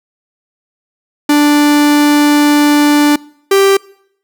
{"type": "tone pair in turn", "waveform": "45% pulse", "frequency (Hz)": [293.7, 392], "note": ["D4", "G4"], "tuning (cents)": [0, 0], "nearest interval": "perfect fourth", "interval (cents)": 500, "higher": "second", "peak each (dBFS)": -6, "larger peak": "neither", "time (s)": [[1.29, 3.16], [3.51, 3.77]], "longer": "first", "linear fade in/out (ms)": 5, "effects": ["noise-tail reverb RT60 0.7 s tail -24 dB re dry"]}